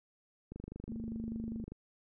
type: click train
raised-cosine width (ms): 3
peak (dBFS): -31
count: 31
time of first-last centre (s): 0.52-1.72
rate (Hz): 25
type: tone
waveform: sine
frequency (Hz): 226.1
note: A3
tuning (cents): +47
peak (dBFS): -38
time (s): 0.89-1.64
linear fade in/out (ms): 5
effects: none